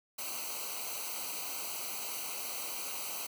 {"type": "noise with comb filter", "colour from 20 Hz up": "white", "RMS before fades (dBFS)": -39, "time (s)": [0.18, 3.27], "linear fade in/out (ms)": 10, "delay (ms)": 0.57, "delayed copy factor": -0.9, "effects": []}